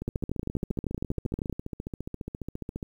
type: two click trains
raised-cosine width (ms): 3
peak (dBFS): -21 / -16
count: 42 / 19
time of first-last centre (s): 0.02-2.828 / 0.08-1.497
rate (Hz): 14.6 / 12.7
effects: 9-bit